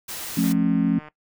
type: noise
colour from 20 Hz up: white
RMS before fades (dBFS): -33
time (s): 0.08-0.53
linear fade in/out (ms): 10
type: chord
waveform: sine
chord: F augmented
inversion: none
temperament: just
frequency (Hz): 174.61 / 218.3 / 272.8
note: F3 / A3 / C#4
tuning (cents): 0 / -13 / -28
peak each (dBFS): -22 / -22 / -21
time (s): 0.37-0.99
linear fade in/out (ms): 5
type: click train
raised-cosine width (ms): 0.5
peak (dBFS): -27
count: 99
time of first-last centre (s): 0.44-1.085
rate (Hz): 152
effects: noise-tail reverb RT60 0.1 s tail -18 dB re dry